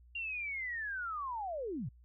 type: linear sweep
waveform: sine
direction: down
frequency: 2794 to 98 Hz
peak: -36 dBFS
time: 0.15-1.89 s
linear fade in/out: 5 ms
effects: added 60 Hz sine -57 dBFS peak until 2.04 s